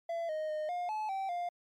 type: tone with pitch steps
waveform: triangle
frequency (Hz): 673 / 621 / 614 / 710 / 860 / 774 / 702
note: E5 / D#5 / D#5 / F5 / A5 / G5 / F5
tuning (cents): +36 / -3 / -23 / +28 / -40 / -22 / +9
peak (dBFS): -31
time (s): 0.09-1.49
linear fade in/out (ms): 5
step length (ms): 200
effects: MP3 96 kbps